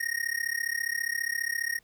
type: tone with amplitude modulation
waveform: square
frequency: 1864.7 Hz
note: A#6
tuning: in tune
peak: -25 dBFS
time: 0-1.79 s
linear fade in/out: 10 ms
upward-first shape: sine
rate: 34.8 Hz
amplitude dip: 95%
effects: pink hiss -66 dBFS RMS until 1.83 s